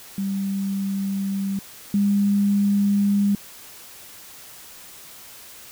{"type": "tone pair in turn", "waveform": "sine", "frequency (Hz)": [196, 201.7], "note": ["G3", "G3"], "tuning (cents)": [0, 50], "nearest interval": "unison", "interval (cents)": 50, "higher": "second", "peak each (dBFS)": [-22, -16], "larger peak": "second", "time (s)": [[0.18, 1.59], [1.94, 3.35]], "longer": "neither", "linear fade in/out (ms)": 2, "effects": ["white hiss -43 dBFS RMS until 5.71 s"]}